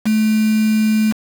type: tone with quantisation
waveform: sine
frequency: 216.8 Hz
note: A3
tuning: 25 cents flat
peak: -12 dBFS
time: 0.05-1.13 s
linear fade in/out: 20 ms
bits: 4
effects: none